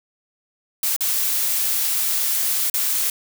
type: noise with dropouts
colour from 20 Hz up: blue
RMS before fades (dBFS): -21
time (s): 0.83-3.1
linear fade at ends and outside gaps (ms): 2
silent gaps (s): 0.964-1.007 / 2.699-2.74
effects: none